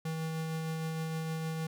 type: tone with tremolo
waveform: square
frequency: 160.5 Hz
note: E3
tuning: 46 cents flat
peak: -33 dBFS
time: 0.05-1.67 s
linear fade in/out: 5 ms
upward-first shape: triangle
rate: 6.5 Hz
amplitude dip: 25%
effects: none